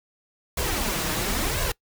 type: noise with flanger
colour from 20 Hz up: pink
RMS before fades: -26 dBFS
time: 0.57-1.72 s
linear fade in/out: 5 ms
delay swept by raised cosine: 1.8 to 6.5 ms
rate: 0.96 Hz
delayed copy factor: +0.65
effects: noise-tail reverb RT60 0.1 s tail -23 dB re dry